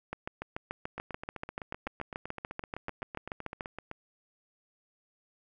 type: two click trains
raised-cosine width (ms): 0.5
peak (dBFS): -20 / -24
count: 25 / 24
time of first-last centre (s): 0.13-3.608 / 0.98-3.914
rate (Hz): 6.9 / 7.84
effects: none